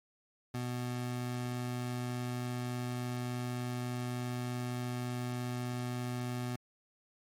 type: tone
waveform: 25% pulse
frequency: 123.4 Hz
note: B2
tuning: 1 cent flat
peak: -31 dBFS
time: 0.54-6.56 s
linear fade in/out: 5 ms
effects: MP3 64 kbps